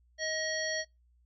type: harmonic tone with a mistuned harmonic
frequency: 630 Hz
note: D#5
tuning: 21 cents sharp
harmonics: 1 / 3 / 5 / 7 / 9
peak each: -36 / -35 / -43 / -39 / -40 dBFS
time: 0.18-0.85 s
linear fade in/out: 50 ms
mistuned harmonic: 5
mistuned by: +53 cents
effects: noise-tail reverb RT60 0.2 s tail -24 dB re dry + added 60 Hz sine -63 dBFS peak until 1.25 s